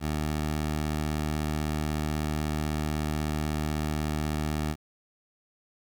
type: tone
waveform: 15% pulse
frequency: 76.2 Hz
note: D#2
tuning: 36 cents flat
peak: -21 dBFS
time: 0-4.76 s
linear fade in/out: 50 ms
effects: 10-bit